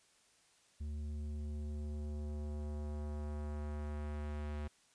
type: tone with low-pass filter sweep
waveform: square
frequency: 74.3 Hz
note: D2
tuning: 21 cents sharp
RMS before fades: -41 dBFS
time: 0.8-4.68 s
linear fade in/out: 10 ms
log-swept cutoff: 180 to 2900 Hz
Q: 0.76
effects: white hiss -69 dBFS RMS until 4.94 s + resampled to 22050 Hz